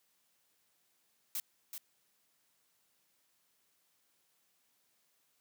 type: noise with echo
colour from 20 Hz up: blue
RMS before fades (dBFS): -37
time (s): 1.35-1.4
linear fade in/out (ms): 2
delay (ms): 380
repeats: 1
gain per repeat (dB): -7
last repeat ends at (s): 1.78
effects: white hiss -75 dBFS RMS until 5.4 s + high-pass 100 Hz 12 dB/octave